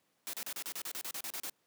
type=noise bursts; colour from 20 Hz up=white; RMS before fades=-40 dBFS; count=13; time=0.27-1.497 s; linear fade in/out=0 ms; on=63 ms; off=34 ms; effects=pink hiss -75 dBFS RMS until 1.66 s + high-pass 200 Hz 12 dB/octave